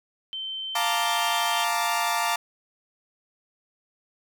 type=tone with pitch glide; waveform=sine; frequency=3097 to 3146 Hz; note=G7 to G7; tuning=-22 to +6 cents; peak=-30 dBFS; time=0.33-1.64 s; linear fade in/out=0 ms; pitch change=+28 cents; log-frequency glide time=0.81-1.09 s
type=chord; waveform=sawtooth; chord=Bb major seventh; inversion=second; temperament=equal; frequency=698.5 / 880 / 932.3 / 1174.7 Hz; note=F5 / A5 / Bb5 / D6; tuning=0 / 0 / 0 / 0 cents; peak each=-25 dBFS; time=0.75-2.36 s; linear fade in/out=5 ms
effects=none